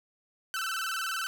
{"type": "tone with vibrato", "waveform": "sawtooth", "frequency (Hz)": 1423, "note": "F6", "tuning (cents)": 32, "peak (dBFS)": -27, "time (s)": [0.54, 1.27], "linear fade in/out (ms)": 0, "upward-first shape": "square", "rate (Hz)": 20, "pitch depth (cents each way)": 120, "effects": []}